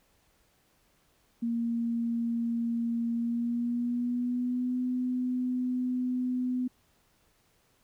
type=tone with pitch glide; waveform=sine; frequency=233.1 to 251.3 Hz; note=A#3 to B3; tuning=0 to +30 cents; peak=-27 dBFS; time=1.42-6.68 s; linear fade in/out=10 ms; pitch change=+130 cents; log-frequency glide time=3.13-4.8 s; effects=pink hiss -68 dBFS RMS until 7.83 s